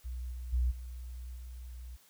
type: tone with level steps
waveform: sine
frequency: 61.5 Hz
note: B1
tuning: 7 cents flat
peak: -36 / -38 / -26 / -40 / -42 dBFS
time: 0.04-1.97 s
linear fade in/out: 20 ms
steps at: 0.31 / 0.52 / 0.7 / 1.35 s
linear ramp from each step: 20 ms
effects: white hiss -63 dBFS RMS until 2.09 s